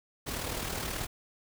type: noise with amplitude modulation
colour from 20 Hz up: pink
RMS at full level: -33 dBFS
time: 0.26-1.07 s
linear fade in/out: 20 ms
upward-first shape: sine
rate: 38.8 Hz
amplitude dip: 50%
effects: none